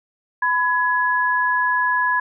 sine tone pair together, 1000 / 1680.4 Hz, B5 / G#6, +21 / +20 cents, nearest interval major sixth, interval 899 cents, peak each -19 dBFS, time 0.42-2.2 s, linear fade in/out 5 ms, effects none

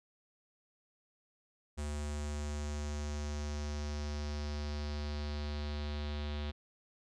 square tone with low-pass filter sweep, 73.9 Hz, D2, 11 cents sharp, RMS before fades -38 dBFS, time 1.77-6.52 s, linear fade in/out 20 ms, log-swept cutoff 8100 to 3700 Hz, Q 3.1, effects none

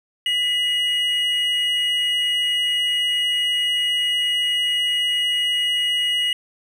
triangle tone pair together, 1992.5 / 2888 Hz, B6 / F#7, +15 / -43 cents, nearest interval tritone, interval 642 cents, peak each -26 / -17 dBFS, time 0.26-6.33 s, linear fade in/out 2 ms, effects none

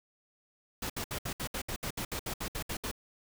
pink noise bursts, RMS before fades -36 dBFS, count 15, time 0.82-2.914 s, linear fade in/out 5 ms, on 78 ms, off 66 ms, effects none

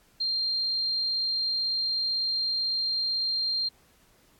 sine tone, 4186 Hz, C8, in tune, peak -25 dBFS, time 0.2-3.69 s, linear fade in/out 10 ms, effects pink hiss -62 dBFS RMS until 4.39 s + AAC 64 kbps

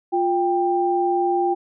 sine tone pair together, 351.9 / 790 Hz, F4 / G5, +13 / +13 cents, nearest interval octave + major second, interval 1400 cents, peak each -20 dBFS, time 0.12-1.55 s, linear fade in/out 20 ms, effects none

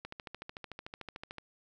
click train, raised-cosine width 0.3 ms, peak -26 dBFS, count 19, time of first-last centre 0.05-1.383 s, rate 13.5 Hz, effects none

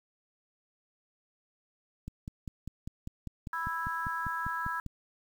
click train, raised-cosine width 5 ms, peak -26 dBFS, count 15, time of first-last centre 2.08-4.863 s, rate 5.03 Hz
sine chord, E major, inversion second, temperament just, 988.9 / 1318.5 / 1648.1 Hz, B5 / E6 / G#6, +2 / 0 / -14 cents, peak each -36 dBFS, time 3.53-4.8 s, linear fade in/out 2 ms
effects 9-bit

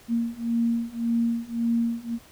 sine beating tone pair, 231.7 / 233.5 Hz, A#3 / A#3, -10 / +3 cents, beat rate 1.8 Hz, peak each -26 / -25 dBFS, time 0.08-2.19 s, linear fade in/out 50 ms, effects pink hiss -52 dBFS RMS until 2.31 s

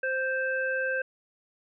harmonic tone, 523.3 Hz, C5, in tune, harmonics 1 / 3 / 5, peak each -30 / -28 / -41 dBFS, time 0.03-1.02 s, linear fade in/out 5 ms, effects none

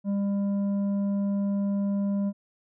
sine tone with tanh clipping, 200 Hz, G3, 35 cents sharp, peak -25 dBFS, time 0.04-2.33 s, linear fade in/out 50 ms, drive 7 dB, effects none

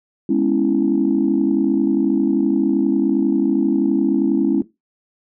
sine chord, C# minor seventh, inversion second, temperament equal, 207.7 / 246.9 / 277.2 / 329.6 Hz, G#3 / B3 / C#4 / E4, 0 / 0 / 0 / 0 cents, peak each -20 / -23 / -17 / -18 dBFS, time 0.29-4.62 s, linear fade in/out 5 ms, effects noise-tail reverb RT60 0.2 s tail -17 dB re dry + tanh soft clip ceiling -6 dBFS

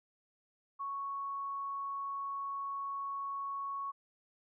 sine tone, 1108.7 Hz, C#6, in tune, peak -36 dBFS, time 0.79-3.92 s, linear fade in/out 20 ms, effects none

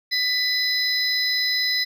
triangle tone cluster, 1993 / 4028 / 5060 Hz, B6 / B7 / D#8, +15 / +33 / +28 cents, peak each -23 dBFS, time 0.11-1.85 s, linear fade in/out 20 ms, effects none

